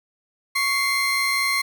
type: tone pair together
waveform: 30% pulse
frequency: 1108.7 / 2093 Hz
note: C#6 / C7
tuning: 0 / 0 cents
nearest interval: major seventh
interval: 1100 cents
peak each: -23 / -18 dBFS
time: 0.55-1.62 s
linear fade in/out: 10 ms
effects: none